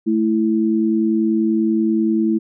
sine tone pair together, 219.3 / 329.6 Hz, A3 / E4, -6 / 0 cents, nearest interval perfect fifth, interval 706 cents, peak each -17 dBFS, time 0.06-2.39 s, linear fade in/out 20 ms, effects none

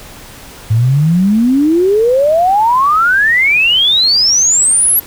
sine exponential sweep, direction up, 106.1 to 11840 Hz, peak -7 dBFS, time 0.7-5 s, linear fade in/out 10 ms, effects pink hiss -34 dBFS RMS until 5.06 s

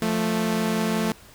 sawtooth tone pair together, 174.61 / 220 Hz, F3 / A3, 0 / 0 cents, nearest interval major third, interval 400 cents, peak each -23 / -19 dBFS, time 0.02-1.12 s, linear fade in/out 2 ms, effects pink hiss -49 dBFS RMS until 1.34 s

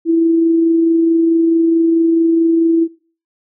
sine tone with amplitude modulation, 330.3 Hz, E4, 4 cents sharp, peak -8 dBFS, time 0.05-2.88 s, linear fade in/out 50 ms, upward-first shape sine, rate 24.6 Hz, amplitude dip 25%, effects noise-tail reverb RT60 0.4 s tail -21 dB re dry

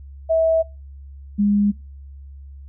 sine tone pair in turn, 649 / 204.4 Hz, E5 / G#3, -27 / -27 cents, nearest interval octave + minor sixth, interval 2000 cents, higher first, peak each -14 dBFS, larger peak neither, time 0.29-0.63 / 1.38-1.72 s, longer neither, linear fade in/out 20 ms, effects noise-tail reverb RT60 0.3 s tail -26 dB re dry + added 69 Hz sine -36 dBFS peak until 2.68 s

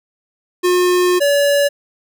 square tone pair in turn, 359.5 / 570.7 Hz, F#4 / D5, -50 / -50 cents, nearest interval minor sixth, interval 800 cents, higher second, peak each -12 dBFS, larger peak neither, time 0.63-1.2 / 1.2-1.69 s, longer first, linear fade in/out 20 ms, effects none

